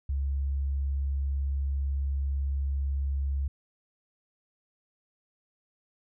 sine tone, 69 Hz, C#2, 7 cents flat, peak -26 dBFS, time 0.09-3.48 s, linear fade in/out 5 ms, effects none

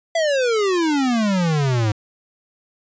square exponential sweep, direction down, 679 to 103.1 Hz, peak -17 dBFS, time 0.15-1.92 s, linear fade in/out 5 ms, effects resampled to 16000 Hz

